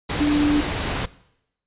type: tone in noise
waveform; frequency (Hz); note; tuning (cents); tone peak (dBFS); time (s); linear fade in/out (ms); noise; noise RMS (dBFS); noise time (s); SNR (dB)
sine; 294.3; D4; +4; -16; 0.2-0.61; 10; pink; -25; 0.09-1.06; +6
effects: noise-tail reverb RT60 0.8 s tail -20 dB re dry + resampled to 8000 Hz